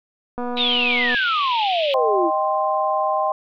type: click train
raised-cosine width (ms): 1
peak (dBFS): -15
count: 188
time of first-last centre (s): 0.38-1.146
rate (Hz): 244
type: exponential sweep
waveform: sine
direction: down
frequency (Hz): 3951 to 314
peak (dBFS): -18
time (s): 0.56-2.31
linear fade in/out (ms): 50
type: band-pass noise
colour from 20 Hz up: white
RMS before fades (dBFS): -27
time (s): 0.57-1.94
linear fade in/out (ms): 0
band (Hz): 2500 to 3500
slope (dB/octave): 48
type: chord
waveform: sine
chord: C minor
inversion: first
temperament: equal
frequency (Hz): 622.3 / 784 / 1046.5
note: Eb5 / G5 / C6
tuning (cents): 0 / 0 / 0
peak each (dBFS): -22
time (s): 1.94-3.32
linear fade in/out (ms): 2
effects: none